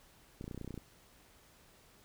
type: clicks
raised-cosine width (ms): 3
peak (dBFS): -30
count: 12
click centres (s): 0.411 / 0.442 / 0.479 / 0.512 / 0.546 / 0.577 / 0.613 / 0.646 / 0.677 / 0.707 / 0.742 / 0.777
effects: pink hiss -63 dBFS RMS until 2.04 s